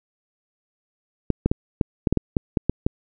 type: clicks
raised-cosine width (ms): 3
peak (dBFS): -5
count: 11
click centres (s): 1.303 / 1.46 / 1.515 / 1.812 / 2.072 / 2.126 / 2.173 / 2.368 / 2.572 / 2.696 / 2.865
effects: none